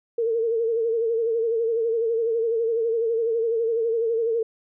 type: tone with vibrato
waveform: sine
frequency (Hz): 456.9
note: A#4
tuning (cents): -35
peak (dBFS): -20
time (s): 0.18-4.43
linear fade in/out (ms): 5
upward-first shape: sine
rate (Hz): 12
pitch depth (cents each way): 57
effects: none